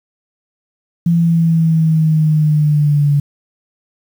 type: linear sweep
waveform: sine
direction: down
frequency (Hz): 170 to 143.2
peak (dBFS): -9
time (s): 1.06-3.2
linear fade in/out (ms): 5
effects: 7-bit